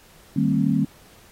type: tone cluster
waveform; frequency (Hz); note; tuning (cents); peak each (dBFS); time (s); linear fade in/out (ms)
sine; 153.7 / 196 / 228.2 / 267.3; D#3 / G3 / A#3 / C4; -21 / 0 / -37 / +37; -23; 0.36-0.85; 5
effects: pink hiss -52 dBFS RMS until 1.31 s + AAC 48 kbps